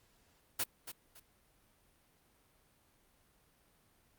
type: noise with echo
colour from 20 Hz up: white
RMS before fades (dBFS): -33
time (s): 0.59-0.64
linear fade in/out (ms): 10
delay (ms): 280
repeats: 2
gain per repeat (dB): -11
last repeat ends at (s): 1.2
effects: pink hiss -70 dBFS RMS until 4.18 s + Opus 48 kbps